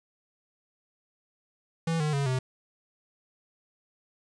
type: tone with pitch steps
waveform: square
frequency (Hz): 164.6 / 151.81 / 140.02 / 129.14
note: E3 / D#3 / C#3 / C3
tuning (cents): -2 / -42 / +18 / -22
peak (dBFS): -26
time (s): 1.87-2.39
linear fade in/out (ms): 5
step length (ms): 130
effects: resampled to 22050 Hz + 9-bit